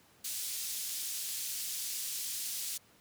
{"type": "band-pass noise", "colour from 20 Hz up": "white", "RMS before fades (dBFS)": -38, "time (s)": [0.24, 2.78], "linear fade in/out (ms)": 10, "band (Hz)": [3800, 13000], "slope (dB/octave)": 12, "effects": ["pink hiss -63 dBFS RMS until 3 s", "high-pass 100 Hz 12 dB/octave"]}